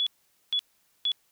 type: tone bursts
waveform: sine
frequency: 3400 Hz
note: G#7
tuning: 40 cents sharp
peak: -23 dBFS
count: 3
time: 0-1.118 s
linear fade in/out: 0 ms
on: 66 ms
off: 460 ms
effects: white hiss -68 dBFS RMS until 1.31 s